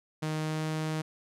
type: tone with pitch glide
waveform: sawtooth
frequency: 155.56 to 156.64 Hz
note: D#3 to D#3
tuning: 0 to +12 cents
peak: -26 dBFS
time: 0.22-1.02 s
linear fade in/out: 10 ms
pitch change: +12 cents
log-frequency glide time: 0.4-0.66 s
effects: low-pass 10000 Hz 12 dB/octave